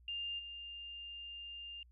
sine tone with level steps, 2803 Hz, F7, 6 cents sharp, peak -38 / -45 dBFS, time 0.08-1.83 s, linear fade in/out 2 ms, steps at 0.38 s, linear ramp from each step 20 ms, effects added 60 Hz sine -60 dBFS peak until 1.91 s

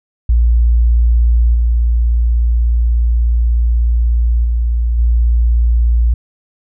sine tone with level steps, 58.27 Hz, A#1, in tune, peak -7 / -9 / -11 / -8 dBFS, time 0.29-6.14 s, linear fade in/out 5 ms, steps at 1.54 / 4.44 / 4.98 s, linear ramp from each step 10 ms, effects none

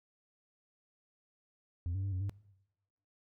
sine tone with pitch steps, 86.8 / 96.2 / 98.3 / 92.3 / 99.3 Hz, F2 / G2 / G2 / F#2 / G2, -10 / -32 / +5 / -4 / +23 cents, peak -30 dBFS, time 1.86-2.295 s, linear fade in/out 0 ms, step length 87 ms, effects noise-tail reverb RT60 0.9 s tail -23 dB re dry + tanh soft clip ceiling -32 dBFS

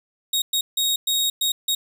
sawtooth tone bursts at uneven times, 3760 Hz, A#7, 14 cents sharp, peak -16 dBFS, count 6, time 0.33-0.42 / 0.53-0.61 / 0.77-0.96 / 1.07-1.3 / 1.41-1.52 / 1.68-1.75 s, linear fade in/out 5 ms, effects none

